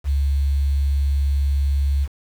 sine tone with quantisation, 69.8 Hz, C#2, 13 cents sharp, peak -16 dBFS, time 0.04-2.08 s, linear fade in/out 50 ms, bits 7, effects none

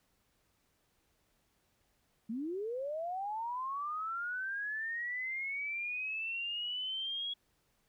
sine linear sweep, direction up, 210.5 to 3339 Hz, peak -35 dBFS, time 2.29-7.34 s, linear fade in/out 10 ms, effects pink hiss -75 dBFS RMS until 7.88 s

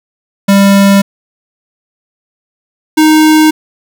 square tone pair in turn, 198 / 310.9 Hz, G3 / D#4, +18 / -1 cents, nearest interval minor sixth, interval 781 cents, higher second, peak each -4 dBFS, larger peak neither, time 0.48-1.02 / 2.97-3.51 s, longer neither, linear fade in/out 10 ms, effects 7-bit

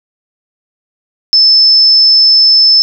sine tone, 5260 Hz, E8, 5 cents flat, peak -3 dBFS, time 1.33-2.82 s, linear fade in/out 0 ms, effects none

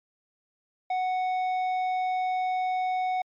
sine tone with tanh clipping, 740 Hz, F#5, in tune, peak -26 dBFS, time 0.9-3.22 s, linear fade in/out 5 ms, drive 8 dB, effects MP3 96 kbps

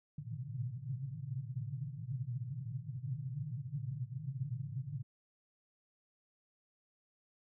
white band-pass noise, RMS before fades -41 dBFS, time 0.18-5.03 s, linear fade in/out 5 ms, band 110 to 150 Hz, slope 96 dB/octave, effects none

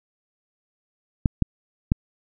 clicks, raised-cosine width 5 ms, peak -5 dBFS, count 3, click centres 1.258 / 1.423 / 1.919 s, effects none

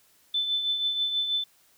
sine tone with tremolo, 3520 Hz, A7, in tune, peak -22 dBFS, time 0.34-1.44 s, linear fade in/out 5 ms, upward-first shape triangle, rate 6.2 Hz, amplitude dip 55%, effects white hiss -62 dBFS RMS until 1.77 s

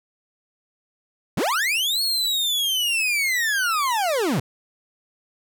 40% pulse linear two-way sweep, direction up then down, 103.83 to 4376 to 103.83 Hz, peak -19 dBFS, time 1.37-4.4 s, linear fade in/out 5 ms, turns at 2.02 s, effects none

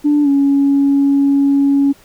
sine tone with pitch glide, 293.7 to 279.1 Hz, D4 to C#4, 0 to +12 cents, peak -8 dBFS, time 0.04-1.93 s, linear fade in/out 20 ms, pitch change -88 cents, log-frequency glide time 0.23-0.28 s, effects tanh soft clip ceiling -5 dBFS + pink hiss -47 dBFS RMS until 2.04 s

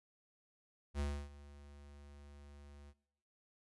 square tone with ADSR envelope, 71.8 Hz, D2, 39 cents flat, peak -35 dBFS, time 0.94-2.94 s, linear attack 57 ms, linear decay 290 ms, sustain -20 dB, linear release 52 ms, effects noise-tail reverb RT60 0.8 s tail -22 dB re dry + resampled to 24000 Hz

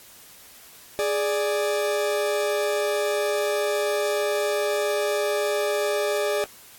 40% pulse tone pair together, 415.3 / 588.1 Hz, G#4 / D5, 0 / +2 cents, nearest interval tritone, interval 602 cents, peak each -24 dBFS, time 0.99-6.44 s, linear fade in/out 0 ms, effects white hiss -48 dBFS RMS until 6.78 s + AAC 64 kbps

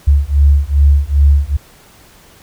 sine beating tone pair, 70 / 72.5 Hz, C#2 / D2, +18 / -22 cents, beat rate 2.5 Hz, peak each -10 dBFS, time 0.07-1.57 s, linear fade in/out 10 ms, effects pink hiss -44 dBFS RMS until 2.42 s

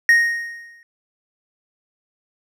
triangle tone with exponential decay, 1864.7 Hz, A#6, in tune, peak -6 dBFS, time 0.09-0.83 s, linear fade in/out 1 ms, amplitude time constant 160 ms, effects none

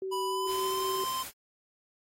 sine tone, 381.2 Hz, G4, 48 cents flat, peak -32 dBFS, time 0.02-1.04 s, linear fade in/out 2 ms
square tone with pitch glide, 987.8 to 1039.9 Hz, B5 to C6, 0 to -11 cents, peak -32 dBFS, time 0.11-1.24 s, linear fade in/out 20 ms, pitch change +89 cents, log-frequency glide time 0.24-0.83 s
white noise, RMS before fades -41 dBFS, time 0.46-1.32 s, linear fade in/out 50 ms
effects AAC 48 kbps

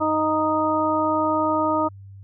harmonic tone, 310.6 Hz, D#4, 3 cents flat, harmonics 1 / 2 / 3 / 4, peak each -24 / -24 / -24 / -24 dBFS, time 0-1.89 s, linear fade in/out 20 ms, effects added 98 Hz sine -39 dBFS peak until 2.23 s

